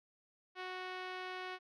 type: tone with low-pass filter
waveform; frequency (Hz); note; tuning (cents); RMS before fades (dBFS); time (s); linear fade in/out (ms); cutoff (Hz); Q
5% pulse; 369; F#4; -5; -44; 0.55-1.59; 50; 2700; 0.52
effects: none